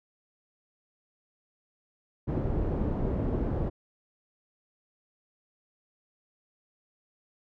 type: low-pass noise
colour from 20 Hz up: pink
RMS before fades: -29 dBFS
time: 2.27-3.7 s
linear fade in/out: 20 ms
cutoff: 470 Hz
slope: 12 dB/octave
effects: none